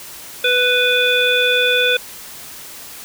harmonic tone, 495.7 Hz, B4, 6 cents sharp, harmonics 1 / 3 / 5 / 7, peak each -18 / -18 / -18 / -18 dBFS, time 0.44-1.97 s, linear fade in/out 5 ms, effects white hiss -35 dBFS RMS until 3.04 s

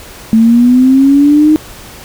sine linear sweep, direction up, 220 to 311.1 Hz, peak -3 dBFS, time 0.33-1.56 s, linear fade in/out 0 ms, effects pink hiss -32 dBFS RMS until 2.04 s

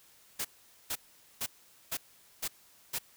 white noise bursts, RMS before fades -34 dBFS, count 6, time 0.39-2.988 s, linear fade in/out 10 ms, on 58 ms, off 450 ms, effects white hiss -61 dBFS RMS until 3.16 s

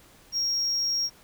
triangle tone, 5588 Hz, F8, in tune, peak -22 dBFS, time 0.32-1.1 s, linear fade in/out 50 ms, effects tanh soft clip ceiling -18 dBFS + pink hiss -55 dBFS RMS until 1.23 s

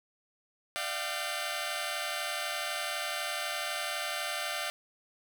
10% pulse tone cluster, 599 / 691 / 763 / 1550 Hz, D5 / F5 / G5 / G6, +34 / -19 / -47 / -20 cents, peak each -29 / -28 / -32 / -33 dBFS, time 0.76-4.7 s, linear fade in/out 0 ms, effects none

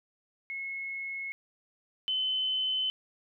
sine tone pair in turn, 2179 / 3044 Hz, C#7 / F#7, -30 / +48 cents, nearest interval tritone, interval 578 cents, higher second, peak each -34 / -27 dBFS, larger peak second, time 0.5-1.32 / 2.08-2.9 s, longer neither, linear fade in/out 0 ms, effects none

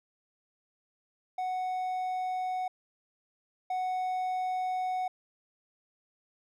triangle tone pair in turn, 740 / 740 Hz, F#5 / F#5, 0 / 0 cents, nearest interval unison, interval 0 cents, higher neither, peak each -28 / -27 dBFS, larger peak second, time 1.38-2.68 / 3.7-5.08 s, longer second, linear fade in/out 5 ms, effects none

